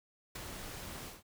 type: noise with ADSR envelope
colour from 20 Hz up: pink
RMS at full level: -39 dBFS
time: 0.35-1.23 s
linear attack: 9 ms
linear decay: 9 ms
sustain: -6 dB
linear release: 170 ms
effects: none